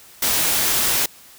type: noise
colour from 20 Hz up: white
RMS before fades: -19 dBFS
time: 0.22-1.06 s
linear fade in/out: 5 ms
effects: white hiss -46 dBFS RMS until 1.38 s